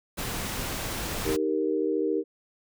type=noise; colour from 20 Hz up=pink; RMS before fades=-32 dBFS; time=0.17-1.37 s; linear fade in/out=20 ms
type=chord; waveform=sine; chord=Eb major; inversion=none; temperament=equal; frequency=311.1 / 392 / 466.2 Hz; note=Eb4 / G4 / Bb4; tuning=0 / 0 / 0 cents; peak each=-28 dBFS; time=1.24-2.24 s; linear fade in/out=50 ms
effects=none